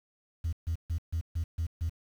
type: tone bursts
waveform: sine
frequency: 82.4 Hz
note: E2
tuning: in tune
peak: -26 dBFS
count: 7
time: 0.44-1.896 s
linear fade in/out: 10 ms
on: 88 ms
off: 140 ms
effects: tanh soft clip ceiling -26 dBFS + 9-bit